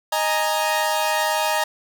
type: chord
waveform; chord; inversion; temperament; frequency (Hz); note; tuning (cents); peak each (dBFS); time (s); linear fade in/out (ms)
sawtooth; D# suspended fourth; none; equal; 622.3 / 830.6 / 932.3; D#5 / G#5 / A#5; 0 / 0 / 0; -20 / -21 / -19; 0.12-1.64; 5
effects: none